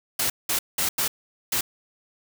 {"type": "noise bursts at uneven times", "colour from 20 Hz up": "white", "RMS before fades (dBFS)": -24, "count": 5, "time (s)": [[0.19, 0.3], [0.49, 0.59], [0.78, 0.89], [0.98, 1.08], [1.52, 1.61]], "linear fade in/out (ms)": 5, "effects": []}